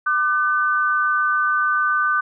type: tone pair together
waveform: sine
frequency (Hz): 1193 / 1514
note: D6 / F#6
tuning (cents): +27 / +39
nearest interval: major third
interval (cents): 412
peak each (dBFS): -19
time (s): 0.06-2.21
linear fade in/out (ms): 10
effects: none